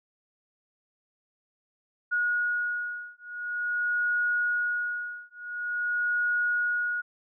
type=beating tone pair; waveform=sine; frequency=1448 / 1448.47 Hz; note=F#6 / F#6; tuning=-38 / -37 cents; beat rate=0.47 Hz; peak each=-29 dBFS; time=2.11-7.02 s; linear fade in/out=20 ms; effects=none